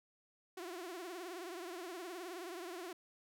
sawtooth tone with vibrato, 354.4 Hz, F4, 25 cents sharp, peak -40 dBFS, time 0.57-2.93 s, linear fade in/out 5 ms, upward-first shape triangle, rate 19 Hz, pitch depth 150 cents each way, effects none

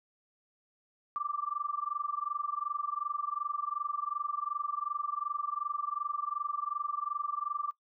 sine tone with amplitude modulation, 1174.7 Hz, D6, in tune, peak -28 dBFS, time 1.16-7.71 s, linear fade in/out 0 ms, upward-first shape sine, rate 22.7 Hz, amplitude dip 95%, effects noise-tail reverb RT60 0.1 s tail -20 dB re dry

